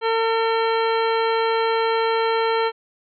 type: harmonic tone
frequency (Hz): 452.3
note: A4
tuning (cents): +48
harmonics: 1 / 2 / 3 / 4 / 5 / 6 / 7 / 9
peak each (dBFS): -20 / -23 / -27 / -32 / -32 / -37 / -33 / -36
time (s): 0.01-2.72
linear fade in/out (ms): 50
effects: none